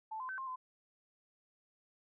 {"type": "tone with pitch steps", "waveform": "sine", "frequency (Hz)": [877, 1029, 1534, 1060, 1024], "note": ["A5", "C6", "G6", "C6", "C6"], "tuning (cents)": [-6, -29, -38, 22, -38], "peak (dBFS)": -39, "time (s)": [0.11, 0.56], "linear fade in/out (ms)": 10, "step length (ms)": 90, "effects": []}